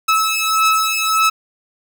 sawtooth beating tone pair, 1299 / 1300.7 Hz, E6 / E6, -26 / -24 cents, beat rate 1.7 Hz, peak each -13 dBFS, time 0.08-1.3 s, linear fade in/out 10 ms, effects none

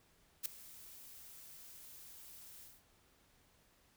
blue noise with ADSR envelope, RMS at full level -35 dBFS, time 0.43-2.83 s, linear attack 27 ms, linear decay 3 ms, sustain -20 dB, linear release 210 ms, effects pink hiss -70 dBFS RMS until 3.96 s

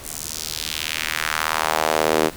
sawtooth tone with high-pass filter sweep, 78.4 Hz, D#2, 14 cents sharp, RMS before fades -23 dBFS, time 0.02-2.31 s, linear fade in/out 50 ms, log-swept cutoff 8900 to 350 Hz, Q 1.6, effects pink hiss -39 dBFS RMS until 2.36 s

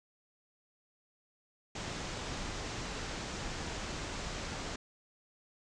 pink low-pass noise, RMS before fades -40 dBFS, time 1.75-4.76 s, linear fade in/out 5 ms, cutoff 7600 Hz, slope 48 dB/octave, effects none

